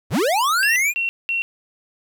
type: linear sweep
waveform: square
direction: up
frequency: 57.4 to 2500 Hz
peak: -17 dBFS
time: 0.1-0.94 s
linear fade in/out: 50 ms
type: tone bursts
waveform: sine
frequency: 2728 Hz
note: F7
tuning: 41 cents flat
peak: -19 dBFS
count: 3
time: 0.63-1.42 s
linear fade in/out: 0 ms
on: 130 ms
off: 200 ms
effects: 9-bit